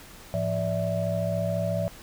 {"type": "tone cluster", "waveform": "sine", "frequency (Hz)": [107.2, 171.4, 578, 652], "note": ["A2", "F3", "D5", "E5"], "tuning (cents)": [-45, -32, -28, -19], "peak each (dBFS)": -30, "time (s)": [0.34, 1.88], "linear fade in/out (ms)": 0, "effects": ["pink hiss -47 dBFS RMS until 2.02 s"]}